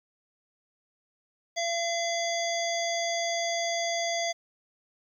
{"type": "harmonic tone with a mistuned harmonic", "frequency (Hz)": 680, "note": "F5", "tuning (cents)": -46, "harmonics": [1, 3, 5, 7, 9, 10], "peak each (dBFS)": [-29, -34, -36, -37, -39, -39], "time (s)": [1.56, 4.33], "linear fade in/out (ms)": 20, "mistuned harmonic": 10, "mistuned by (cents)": -66, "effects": ["10-bit"]}